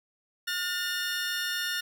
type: tone pair together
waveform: 20% pulse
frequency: 1431.8 / 1804 Hz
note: F6 / A6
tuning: +43 / +43 cents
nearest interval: major third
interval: 400 cents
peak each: -27 dBFS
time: 0.47-1.81 s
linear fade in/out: 10 ms
effects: none